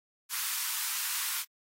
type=high-pass noise; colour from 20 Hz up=white; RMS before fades=-33 dBFS; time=0.29-1.45 s; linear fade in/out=50 ms; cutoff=940 Hz; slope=48 dB/octave; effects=AAC 48 kbps